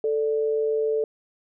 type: tone pair together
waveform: sine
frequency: 440 / 587.3 Hz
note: A4 / D5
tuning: 0 / 0 cents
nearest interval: perfect fourth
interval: 500 cents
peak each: -21 / -31 dBFS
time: 0.04-1.04 s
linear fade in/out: 2 ms
effects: none